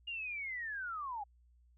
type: linear sweep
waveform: sine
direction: down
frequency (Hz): 2846 to 784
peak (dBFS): -38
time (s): 0.07-1.24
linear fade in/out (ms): 10
effects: added 60 Hz sine -63 dBFS peak until 1.77 s